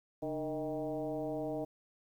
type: tone with frequency modulation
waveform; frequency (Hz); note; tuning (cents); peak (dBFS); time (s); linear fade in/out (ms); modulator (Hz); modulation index
sine; 464; A#4; -8; -34; 0.22-1.65; 10; 162; 1.6
effects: 11-bit